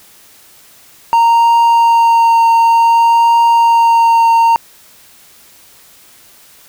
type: tone with vibrato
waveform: triangle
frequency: 925 Hz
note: A#5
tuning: 14 cents flat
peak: -4 dBFS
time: 1.13-4.56 s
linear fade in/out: 0 ms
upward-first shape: triangle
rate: 0.55 Hz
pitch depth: 12 cents each way
effects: white hiss -43 dBFS RMS until 6.68 s